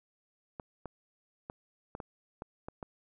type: clicks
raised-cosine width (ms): 1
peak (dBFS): -26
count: 8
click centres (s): 0.598 / 0.857 / 1.499 / 1.951 / 2.002 / 2.421 / 2.685 / 2.828
effects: none